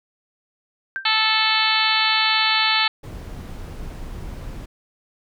sine tone with exponential decay, 1571 Hz, G6, 3 cents sharp, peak -20 dBFS, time 0.96-1.12 s, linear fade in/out 0 ms, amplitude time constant 33 ms
harmonic tone, 438 Hz, A4, 8 cents flat, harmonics 2 / 3 / 4 / 5 / 6 / 7 / 8 / 9 / 10, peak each -25 / -25 / -25 / -25 / -25 / -25 / -25 / -25 / -25 dBFS, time 1.05-2.88 s, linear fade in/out 5 ms
brown noise, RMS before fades -33 dBFS, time 3.03-4.66 s, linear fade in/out 10 ms
effects none

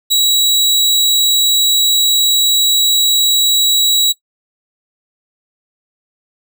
sawtooth tone, 3887 Hz, B7, 28 cents flat, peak -6 dBFS, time 0.1-4.13 s, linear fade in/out 20 ms, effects noise-tail reverb RT60 0.1 s tail -19 dB re dry

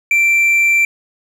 triangle tone, 2349 Hz, D7, in tune, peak -8 dBFS, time 0.11-0.85 s, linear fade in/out 2 ms, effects none

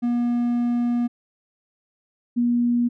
triangle / sine tone pair in turn, 240 / 240 Hz, B3 / B3, -49 / -49 cents, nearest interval unison, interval 0 cents, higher neither, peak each -17 dBFS, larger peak neither, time 0.02-1.08 / 2.36-2.89 s, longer first, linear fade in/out 20 ms, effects none

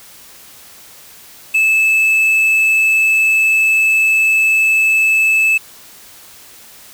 triangle tone with quantisation, 2616 Hz, E7, 14 cents flat, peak -8 dBFS, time 1.54-5.58 s, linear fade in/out 10 ms, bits 6, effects white hiss -40 dBFS RMS until 6.93 s

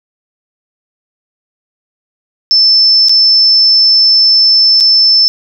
sine tone with dropouts, 5290 Hz, E8, 5 cents sharp, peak -4 dBFS, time 2.51-5.28 s, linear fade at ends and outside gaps 0 ms, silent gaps 3.085-3.094 / 4.802-4.807 s, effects none

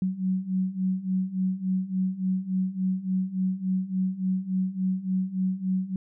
sine beating tone pair, 185 / 188.5 Hz, F#3 / F#3, 0 / +32 cents, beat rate 3.5 Hz, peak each -29 / -26 dBFS, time 0.02-5.96 s, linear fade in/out 2 ms, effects none

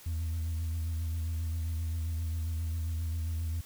sine tone with vibrato, 81.8 Hz, E2, 13 cents flat, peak -28 dBFS, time 0.06-3.61 s, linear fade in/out 5 ms, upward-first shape triangle, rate 7.5 Hz, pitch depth 53 cents each way, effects tanh soft clip ceiling -29 dBFS + white hiss -53 dBFS RMS until 3.65 s

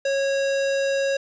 square tone, 549 Hz, C#5, 17 cents flat, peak -21 dBFS, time 0.05-1.17 s, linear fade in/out 5 ms, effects resampled to 16000 Hz + 8-bit

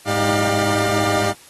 25% pulse tone cluster, 104 / 314.7 / 396.5 / 600 / 707 Hz, G#2 / D#4 / G4 / D5 / F5, +3 / +20 / +20 / +37 / +21 cents, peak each -20 dBFS, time 0.05-1.34 s, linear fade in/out 50 ms, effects white hiss -46 dBFS RMS until 1.49 s + AAC 32 kbps

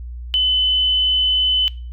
sine tone, 3021 Hz, F#7, 35 cents sharp, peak -13 dBFS, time 0.34-1.68 s, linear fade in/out 0 ms, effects noise-tail reverb RT60 0.4 s tail -20 dB re dry + added 60 Hz sine -28 dBFS peak until 1.92 s

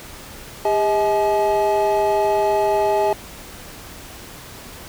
triangle tone cluster, 403.7 / 636 / 852 Hz, G#4 / D#5 / G#5, -49 / +38 / +44 cents, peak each -18 dBFS, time 0.65-3.13 s, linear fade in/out 2 ms, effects pink hiss -38 dBFS RMS until 4.88 s

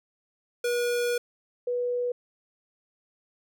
square / sine tone pair in turn, 482.3 / 489.3 Hz, B4 / B4, -41 / -16 cents, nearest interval unison, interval 25 cents, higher second, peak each -25 dBFS, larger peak neither, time 0.64-1.18 / 1.67-2.12 s, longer first, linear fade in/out 5 ms, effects none

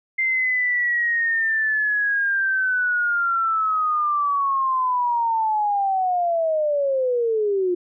sine linear sweep, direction down, 2093 to 349.2 Hz, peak -18 dBFS, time 0.18-7.75 s, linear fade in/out 10 ms, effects none

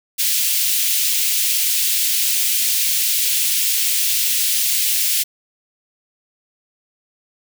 white high-pass noise, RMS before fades -18 dBFS, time 0.18-5.24 s, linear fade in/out 20 ms, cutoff 2400 Hz, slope 24 dB/octave, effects none

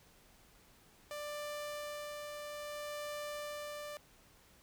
sawtooth tone with tremolo, 591 Hz, D5, 11 cents sharp, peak -36 dBFS, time 1.11-3.97 s, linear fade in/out 0 ms, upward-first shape sine, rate 0.61 Hz, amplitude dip 30%, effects pink hiss -64 dBFS RMS until 4.62 s

